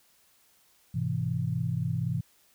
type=chord; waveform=sine; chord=Ab augmented; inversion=none; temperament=equal with one note detuned; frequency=103.83 / 127.68 / 164.81 Hz; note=Ab2 / C3 / E3; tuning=0 / -42 / 0 cents; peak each=-33 / -30 / -31 dBFS; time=0.94-2.21 s; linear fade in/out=10 ms; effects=white hiss -64 dBFS RMS until 2.54 s